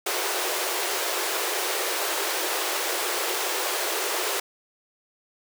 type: high-pass noise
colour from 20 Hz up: pink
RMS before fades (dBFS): -27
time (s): 0.06-4.4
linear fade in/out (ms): 5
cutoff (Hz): 340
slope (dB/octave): 96
effects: none